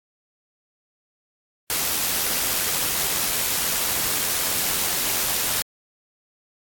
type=noise with amplitude modulation; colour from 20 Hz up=white; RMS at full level=-22 dBFS; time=1.7-5.62 s; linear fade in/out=0 ms; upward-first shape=sine; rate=87.1 Hz; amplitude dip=25%; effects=AAC 64 kbps

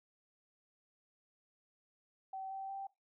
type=tone with pitch steps; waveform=sine; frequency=767 / 774.6 / 782.2 Hz; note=G5 / G5 / G5; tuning=-38 / -21 / -4 cents; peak=-40 dBFS; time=2.33-2.87 s; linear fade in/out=5 ms; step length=180 ms; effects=noise-tail reverb RT60 0.2 s tail -19 dB re dry

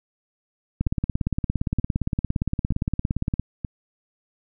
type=two click trains; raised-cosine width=5 ms; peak=-15 / -10 dBFS; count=4 / 46; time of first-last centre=0.87-3.648 / 0.81-3.396 s; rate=1.08 / 17.4 Hz; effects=none

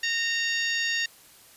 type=harmonic tone with a mistuned harmonic; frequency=923 Hz; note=A#5; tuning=17 cents flat; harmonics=2 / 3 / 4 / 5 / 6 / 7; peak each=-27 / -31 / -33 / -35 / -37 / -38 dBFS; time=0.03-1.06 s; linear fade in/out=5 ms; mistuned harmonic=7; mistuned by=+81 cents; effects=white hiss -53 dBFS RMS until 1.56 s + resampled to 32000 Hz

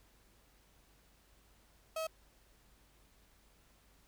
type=tone; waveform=35% pulse; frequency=641 Hz; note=E5; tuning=49 cents flat; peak=-34 dBFS; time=1.96-2.07 s; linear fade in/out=5 ms; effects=added 50 Hz sine -68 dBFS peak until 4.07 s + pink hiss -68 dBFS RMS until 4.07 s

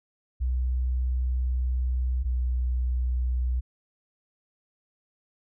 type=tone pair in turn; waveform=sine; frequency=62.8 / 62.04 Hz; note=B1 / B1; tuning=+30 / +9 cents; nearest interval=unison; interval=21 cents; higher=first; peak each=-23 dBFS; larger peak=neither; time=0.4-2.24 / 2.24-3.61 s; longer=first; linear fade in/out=20 ms; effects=none

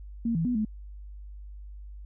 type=tone with pitch steps; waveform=sine; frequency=231.3 / 164 / 245.9 / 215.4 Hz; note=A#3 / E3 / B3 / A3; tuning=-13 / -9 / -7 / -37 cents; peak=-24 dBFS; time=0.25-0.65 s; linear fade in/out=5 ms; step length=100 ms; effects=added 50 Hz sine -40 dBFS peak until 2.05 s

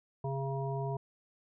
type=harmonic tone; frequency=136.2 Hz; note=C#3; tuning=30 cents flat; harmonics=1 / 3 / 5 / 7; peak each=-34 / -39 / -41 / -42 dBFS; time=0.24-0.97 s; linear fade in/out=5 ms; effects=none

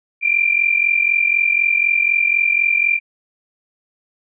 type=tone pair together; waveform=sine; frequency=2353 / 2397 Hz; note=D7 / D7; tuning=+3 / +35 cents; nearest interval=unison; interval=32 cents; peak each=-16 dBFS; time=0.21-3 s; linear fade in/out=50 ms; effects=none

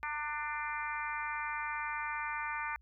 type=harmonic tone with a mistuned harmonic; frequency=297.5 Hz; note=D4; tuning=22 cents sharp; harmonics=3 / 4 / 5 / 6 / 7 / 8; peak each=-40 / -41 / -42 / -43 / -43 / -44 dBFS; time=0.03-2.76 s; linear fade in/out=0 ms; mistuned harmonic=3; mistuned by=+29 cents; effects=added 60 Hz sine -59 dBFS peak until 2.81 s

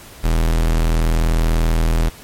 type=tone; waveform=45% pulse; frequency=40.7 Hz; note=E1; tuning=21 cents flat; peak=-13 dBFS; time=0.23-2.1 s; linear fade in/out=20 ms; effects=pink hiss -40 dBFS RMS until 2.23 s + MP3 64 kbps

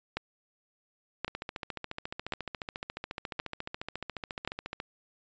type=two click trains; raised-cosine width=0.3 ms; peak=-15 / -20 dBFS; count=5 / 51; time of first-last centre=0.17-4.476 / 1.28-4.801 s; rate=0.929 / 14.2 Hz; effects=resampled to 16000 Hz

